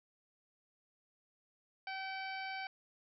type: harmonic tone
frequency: 768 Hz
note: G5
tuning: 36 cents flat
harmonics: 1 / 2 / 3 / 4 / 5 / 6 / 7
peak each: -43 / -46 / -45 / -53 / -59 / -52 / -62 dBFS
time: 1.87-2.67 s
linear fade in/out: 2 ms
effects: none